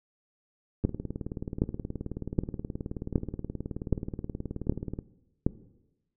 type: two click trains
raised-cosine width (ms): 3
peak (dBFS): -21 / -10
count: 79 / 7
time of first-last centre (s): 0.84-4.989 / 0.85-5.465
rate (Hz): 18.8 / 1.3
effects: noise-tail reverb RT60 1.0 s tail -18 dB re dry